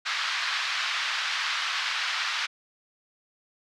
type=band-pass noise; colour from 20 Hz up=pink; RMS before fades=-29 dBFS; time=0.05-2.47 s; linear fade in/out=20 ms; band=1200 to 4800 Hz; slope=24 dB/octave; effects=none